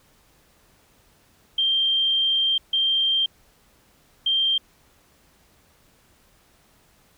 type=tone bursts at uneven times; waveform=sine; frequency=3168 Hz; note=G7; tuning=18 cents sharp; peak=-18 dBFS; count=3; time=1.58-2.58 / 2.73-3.26 / 4.26-4.58 s; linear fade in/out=5 ms; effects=pink hiss -59 dBFS RMS until 7.17 s